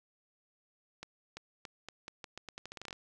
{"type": "accelerating click train", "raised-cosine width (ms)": 0.2, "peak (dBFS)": -26, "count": 17, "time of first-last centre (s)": [1.03, 2.929], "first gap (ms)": 340, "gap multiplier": 0.83, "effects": []}